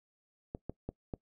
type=clicks; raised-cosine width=2 ms; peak=-24 dBFS; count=4; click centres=0.549 / 0.696 / 0.89 / 1.138 s; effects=noise-tail reverb RT60 0.1 s tail -22 dB re dry